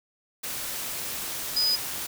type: tone in noise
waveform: sine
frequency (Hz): 4978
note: D#8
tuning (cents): 0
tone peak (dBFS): -21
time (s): 1.56-1.76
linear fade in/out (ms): 10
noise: white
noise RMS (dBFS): -33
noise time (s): 0.43-2.07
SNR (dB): +9
effects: none